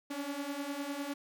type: beating tone pair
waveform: sawtooth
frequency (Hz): 277.2 / 287.1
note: C#4 / D4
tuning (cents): 0 / -39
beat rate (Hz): 9.9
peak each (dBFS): -37 / -34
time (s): 0.1-1.14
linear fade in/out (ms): 10
effects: 11-bit